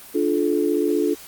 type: chord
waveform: sine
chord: D minor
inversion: none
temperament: equal with one note detuned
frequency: 293.7 / 349.2 / 431.7 Hz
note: D4 / F4 / A4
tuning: 0 / 0 / -33 cents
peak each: -22 dBFS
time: 0.14-1.15 s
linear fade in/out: 20 ms
effects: white hiss -42 dBFS RMS until 1.27 s + Opus 32 kbps